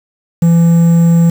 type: tone with quantisation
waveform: triangle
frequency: 168.2 Hz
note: E3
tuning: 35 cents sharp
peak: -3 dBFS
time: 0.42-1.3 s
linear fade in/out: 5 ms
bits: 5
effects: none